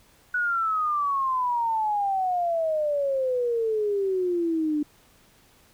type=exponential sweep; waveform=sine; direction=down; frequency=1480 to 293.7 Hz; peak=-22 dBFS; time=0.34-4.83 s; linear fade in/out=5 ms; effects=pink hiss -58 dBFS RMS until 5.73 s